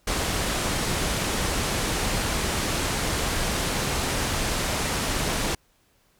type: low-pass noise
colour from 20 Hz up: pink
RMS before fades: -26 dBFS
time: 0.07-5.55 s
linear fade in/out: 5 ms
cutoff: 11000 Hz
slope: 24 dB/octave
effects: pink hiss -64 dBFS RMS until 6.19 s